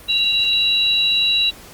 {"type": "tone pair together", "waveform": "sine", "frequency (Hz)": [2772, 3914], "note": ["F7", "B7"], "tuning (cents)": [-14, -16], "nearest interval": "tritone", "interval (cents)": 598, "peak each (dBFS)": [-20, -15], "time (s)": [0.08, 1.51], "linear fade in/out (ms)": 20, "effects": ["pink hiss -41 dBFS RMS until 1.73 s", "Opus 32 kbps"]}